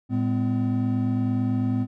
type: tone cluster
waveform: triangle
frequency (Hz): 112.1 / 205.5 / 254.5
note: A2 / G#3 / C4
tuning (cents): +33 / -18 / -48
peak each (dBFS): -23 / -28 / -22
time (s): 0.09-1.87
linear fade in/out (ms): 50
effects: none